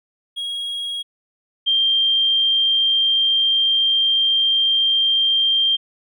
triangle / sine tone pair in turn, 3294 / 3177 Hz, G#7 / G7, -15 / +23 cents, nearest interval minor second, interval 62 cents, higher first, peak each -22 / -14 dBFS, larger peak second, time 0.36-1.03 / 1.66-5.77 s, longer second, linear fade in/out 20 ms, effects none

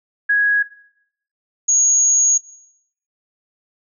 sine tone pair in turn, 1661.2 / 6645 Hz, G#6 / G#8, 0 / 0 cents, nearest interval 2 octaves, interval 2400 cents, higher second, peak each -12 dBFS, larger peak neither, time 0.29-0.63 / 1.68-2.38 s, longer second, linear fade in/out 10 ms, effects noise-tail reverb RT60 0.7 s tail -17 dB re dry

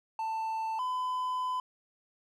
triangle tone pair in turn, 888 / 1009.8 Hz, A5 / B5, +16 / +38 cents, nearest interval major second, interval 222 cents, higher second, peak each -29 / -28 dBFS, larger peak second, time 0.19-0.79 / 0.79-1.6 s, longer second, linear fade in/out 2 ms, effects none

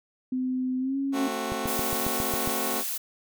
sine tone with pitch glide, 256.1 to 274.5 Hz, C4 to C#4, -37 to -17 cents, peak -25 dBFS, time 0.32-1.28 s, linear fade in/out 5 ms, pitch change +120 cents, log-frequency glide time 0.79-0.97 s
15% pulse chord, F# diminished, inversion first, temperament just, 222 / 266.4 / 370 Hz, A3 / C4 / F#4, +16 / +31 / 0 cents, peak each -27 / -27 / -27 dBFS, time 1.12-2.84 s, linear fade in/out 50 ms
click train, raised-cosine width 3 ms, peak -19 dBFS, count 8, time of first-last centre 1.52-2.475 s, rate 7.33 Hz
blue noise, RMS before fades -31 dBFS, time 1.67-2.98 s, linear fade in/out 10 ms
effects none

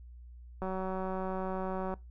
click train, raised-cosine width 1 ms, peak -23 dBFS, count 249, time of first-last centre 0.62-1.939 s, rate 188 Hz, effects noise-tail reverb RT60 0.2 s tail -21 dB re dry + added 60 Hz sine -47 dBFS peak until 2.1 s

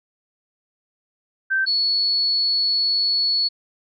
sine tone pair in turn, 1556 / 4401 Hz, G6 / C#8, -13 / -13 cents, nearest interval octave + tritone, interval 1800 cents, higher second, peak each -17 dBFS, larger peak neither, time 1.5-1.66 / 1.66-3.49 s, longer second, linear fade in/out 20 ms, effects none

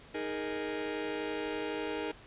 sawtooth chord, D# suspended fourth, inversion none, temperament just, 311.1 / 414.8 / 466.7 Hz, D#4 / G#4 / A#4, 0 / -2 / +2 cents, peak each -34 dBFS, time 0.14-2.12 s, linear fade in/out 10 ms, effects pink hiss -54 dBFS RMS until 2.26 s + resampled to 8000 Hz

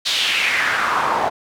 pink noise with band-pass filter sweep, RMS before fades -19 dBFS, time 0.05-1.3 s, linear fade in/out 20 ms, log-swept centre 4000 to 740 Hz, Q 3, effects none

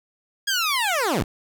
15% pulse linear sweep, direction down, 1661.2 to 37.69 Hz, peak -14 dBFS, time 0.47-1.24 s, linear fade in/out 10 ms, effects none

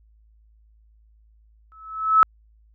sine tone with exponential growth, 1300 Hz, E6, 24 cents flat, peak -8 dBFS, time 1.72-2.23 s, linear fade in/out 0 ms, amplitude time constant 110 ms, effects added 54 Hz sine -53 dBFS peak until 2.74 s

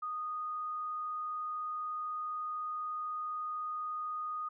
sine tone, 1237 Hz, D#6, 10 cents flat, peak -35 dBFS, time 0.02-4.49 s, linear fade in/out 10 ms, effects none

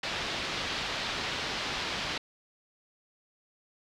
white low-pass noise, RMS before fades -34 dBFS, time 0.03-2.18 s, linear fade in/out 5 ms, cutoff 4400 Hz, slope 24 dB/octave, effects none

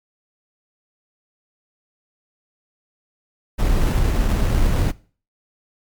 brown noise with sample-and-hold, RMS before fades -17 dBFS, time 3.58-4.92 s, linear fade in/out 20 ms, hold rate 4410 Hz, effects noise-tail reverb RT60 0.4 s tail -20 dB re dry + MP3 96 kbps

